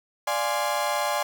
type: chord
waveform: 35% pulse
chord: D half-diminished seventh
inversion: none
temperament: equal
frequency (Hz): 587.3 / 698.5 / 830.6 / 1046.5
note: D5 / F5 / Ab5 / C6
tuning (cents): 0 / 0 / 0 / 0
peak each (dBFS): -27 / -30 / -27 / -28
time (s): 0.27-1.23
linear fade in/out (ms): 5
effects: 8-bit